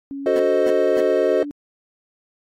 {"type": "tone with pitch glide", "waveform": "sine", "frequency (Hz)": [277.2, 290], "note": ["C#4", "D4"], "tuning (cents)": [0, -22], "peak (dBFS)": -27, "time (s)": [0.11, 1.51], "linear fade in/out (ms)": 0, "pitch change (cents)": 78, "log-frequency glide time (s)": [0.21, 0.62]}
{"type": "chord", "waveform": "triangle", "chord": "F# diminished seventh", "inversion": "none", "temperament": "equal", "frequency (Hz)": [370, 440, 523.3, 622.3], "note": ["F#4", "A4", "C5", "Eb5"], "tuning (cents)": [0, 0, 0, 0], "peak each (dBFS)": -19, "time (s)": [0.26, 1.43], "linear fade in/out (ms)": 2}
{"type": "tone bursts", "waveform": "20% pulse", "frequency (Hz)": 247.9, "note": "B3", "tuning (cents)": 7, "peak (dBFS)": -24, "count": 3, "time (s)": [0.36, 1.005], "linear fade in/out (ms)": 0, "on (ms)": 35, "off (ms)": 270}
{"effects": ["AAC 48 kbps"]}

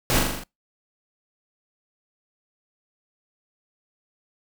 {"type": "noise with echo", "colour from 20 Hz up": "pink", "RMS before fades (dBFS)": -21, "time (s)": [0.1, 0.19], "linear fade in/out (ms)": 0, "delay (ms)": 41, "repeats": 6, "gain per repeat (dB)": -3, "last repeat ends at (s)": 0.436, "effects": ["noise-tail reverb RT60 0.2 s tail -25 dB re dry"]}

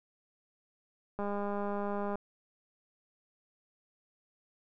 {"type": "click train", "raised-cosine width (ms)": 1, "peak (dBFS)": -23, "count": 197, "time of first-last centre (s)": [1.19, 2.156], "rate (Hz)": 203, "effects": []}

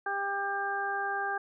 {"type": "harmonic tone", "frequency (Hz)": 398, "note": "G4", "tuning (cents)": 26, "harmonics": [1, 2, 3, 4], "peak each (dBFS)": [-39, -33, -38, -33], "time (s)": [0.06, 1.38], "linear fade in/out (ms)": 5, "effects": []}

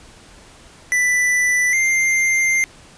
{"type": "tone pair in turn", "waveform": "square", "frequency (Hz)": [1984, 2098], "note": ["B6", "C7"], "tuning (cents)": [7, 4], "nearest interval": "minor second", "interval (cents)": 97, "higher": "second", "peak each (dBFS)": -15, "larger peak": "neither", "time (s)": [[0.92, 1.73], [1.73, 2.64]], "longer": "second", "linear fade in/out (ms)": 0, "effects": ["pink hiss -45 dBFS RMS until 2.97 s", "resampled to 22050 Hz"]}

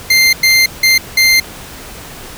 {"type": "tone bursts at uneven times", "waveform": "25% pulse", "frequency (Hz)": 2093, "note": "C7", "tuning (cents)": 0, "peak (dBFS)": -3, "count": 4, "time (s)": [[0.1, 0.33], [0.43, 0.66], [0.83, 0.98], [1.17, 1.4]], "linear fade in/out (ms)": 5, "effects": ["pink hiss -31 dBFS RMS until 2.37 s"]}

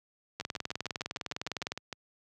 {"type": "two click trains", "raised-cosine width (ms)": 0.2, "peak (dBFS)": [-17, -20], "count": [27, 11], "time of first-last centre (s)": [[0.4, 1.72], [0.41, 1.927]], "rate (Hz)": [19.7, 6.59], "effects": ["high-pass 80 Hz 12 dB/octave"]}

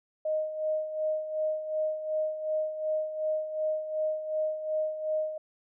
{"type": "tone with tremolo", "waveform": "sine", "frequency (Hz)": 621, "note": "D#5", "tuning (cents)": -3, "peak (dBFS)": -25, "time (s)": [0.25, 5.38], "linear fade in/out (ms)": 5, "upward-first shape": "sine", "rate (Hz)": 2.7, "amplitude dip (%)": 65, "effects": []}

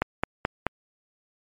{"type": "click train", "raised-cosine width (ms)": 0.5, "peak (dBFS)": -7, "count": 4, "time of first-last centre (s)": [0.02, 0.667], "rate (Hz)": 4.64, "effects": ["MP3 64 kbps"]}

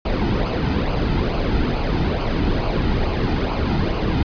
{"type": "noise with flanger", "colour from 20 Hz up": "brown", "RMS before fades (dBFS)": -20, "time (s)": [0.05, 4.23], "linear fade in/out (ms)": 5, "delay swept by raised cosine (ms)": [0.53, 1.83], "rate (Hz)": 2.3, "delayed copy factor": -0.55, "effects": ["resampled to 11025 Hz"]}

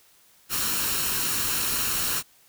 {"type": "noise with comb filter", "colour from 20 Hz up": "white", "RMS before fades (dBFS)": -26, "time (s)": [0.49, 2.23], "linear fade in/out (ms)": 50, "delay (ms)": 0.72, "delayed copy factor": 0.5, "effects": ["white hiss -58 dBFS RMS until 2.48 s"]}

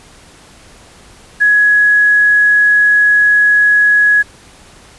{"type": "tone with quantisation", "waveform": "sine", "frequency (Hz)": 1677, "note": "G#6", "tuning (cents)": 16, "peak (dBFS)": -6, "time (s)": [1.4, 4.23], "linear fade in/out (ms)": 20, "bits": 6, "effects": ["pink hiss -41 dBFS RMS until 4.98 s", "resampled to 24000 Hz"]}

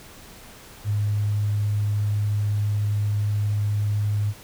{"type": "tone", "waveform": "sine", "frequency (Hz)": 103.83, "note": "G#2", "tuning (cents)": 0, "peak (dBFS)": -20, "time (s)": [0.84, 4.34], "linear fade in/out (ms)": 50, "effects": ["pink hiss -45 dBFS RMS until 4.43 s"]}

